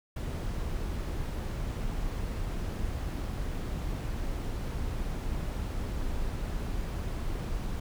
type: noise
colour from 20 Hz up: brown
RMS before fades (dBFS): -33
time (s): 0.16-7.8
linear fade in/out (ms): 5
effects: none